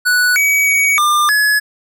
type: tone with pitch steps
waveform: square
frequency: 1478 / 2270 / 2254 / 1198 / 1696 Hz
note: F#6 / C#7 / C#7 / D6 / G#6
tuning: -2 / +41 / +28 / +34 / +36 cents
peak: -11 dBFS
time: 0.05-1.6 s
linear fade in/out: 20 ms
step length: 310 ms
effects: none